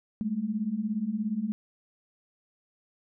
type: beating tone pair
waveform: sine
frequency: 202 / 219 Hz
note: G#3 / A3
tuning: -48 / -8 cents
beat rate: 17 Hz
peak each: -32 / -29 dBFS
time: 0.21-1.52 s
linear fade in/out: 0 ms
effects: none